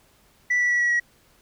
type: tone with pitch steps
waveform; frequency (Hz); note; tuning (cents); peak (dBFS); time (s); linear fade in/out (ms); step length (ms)
sine; 1968 / 1954.4 / 1940.9 / 1927.5 / 1914.2; B6 / B6 / B6 / B6 / A#6; -7 / -19 / -31 / -43 / +45; -16; 0.5-1; 10; 100
effects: tanh soft clip ceiling -17 dBFS + pink hiss -59 dBFS RMS until 1.41 s